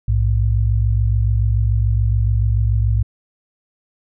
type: tone pair together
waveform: sine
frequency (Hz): 60.1 / 107.09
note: B1 / A2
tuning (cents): -46 / -46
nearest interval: minor seventh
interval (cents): 1000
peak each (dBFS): -16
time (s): 0.08-3.03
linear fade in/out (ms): 5
effects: none